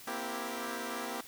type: chord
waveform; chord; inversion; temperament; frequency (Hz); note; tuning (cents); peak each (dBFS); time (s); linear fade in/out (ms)
10% pulse; C dominant seventh; third; equal with one note detuned; 235.9 / 261.6 / 329.6 / 392; Bb3 / C4 / E4 / G4; +21 / 0 / 0 / 0; -32 / -34 / -35 / -34; 0.07-1.21; 5
effects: white hiss -51 dBFS RMS until 1.27 s